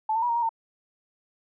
sine tone with pitch steps, 872 / 904 / 968 / 932 / 946 / 908 Hz, A5 / A5 / B5 / A#5 / A#5 / A#5, -16 / +47 / -35 / -1 / +25 / -46 cents, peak -22 dBFS, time 0.09-0.492 s, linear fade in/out 5 ms, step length 67 ms, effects none

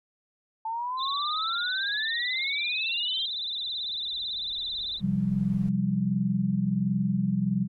sine exponential sweep, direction up, 880 to 3242 Hz, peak -28 dBFS, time 0.65-3.26 s, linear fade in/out 5 ms
sine tone with vibrato, 3764 Hz, A#7, 16 cents sharp, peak -29 dBFS, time 0.97-5.01 s, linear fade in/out 50 ms, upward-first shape sine, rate 18 Hz, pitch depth 120 cents each way
brown noise with exponential growth, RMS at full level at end -43 dBFS, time 1.91-5.69 s, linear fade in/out 2 ms, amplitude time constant 820 ms
sine chord, C suspended fourth, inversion none, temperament equal, 130.81 / 174.61 / 196 Hz, C3 / F3 / G3, 0 / 0 / 0 cents, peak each -30 / -28 / -25 dBFS, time 5-7.68 s, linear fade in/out 50 ms
effects MP3 64 kbps

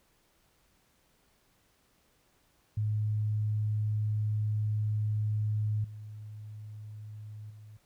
sine tone with level steps, 106.5 Hz, G#2, 44 cents sharp, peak -27 / -41 / -47 dBFS, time 2.77-7.77 s, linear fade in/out 5 ms, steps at 5.84 / 7.5 s, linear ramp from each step 5 ms, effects pink hiss -69 dBFS RMS until 7.85 s

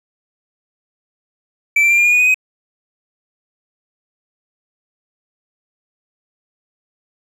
triangle tone with pitch steps, 2324 / 2351 / 2378 / 2406 / 2434 / 2462 / 2491 / 2520 Hz, D7 / D7 / D7 / D7 / D#7 / D#7 / D#7 / D#7, -19 / +1 / +21 / +41 / -39 / -19 / +1 / +21 cents, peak -8 dBFS, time 1.76-2.344 s, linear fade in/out 5 ms, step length 73 ms, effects none

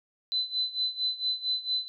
sine tone with tremolo, 4022 Hz, B7, 31 cents sharp, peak -24 dBFS, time 0.32-1.88 s, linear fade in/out 0 ms, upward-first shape sine, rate 4.4 Hz, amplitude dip 85%, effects none

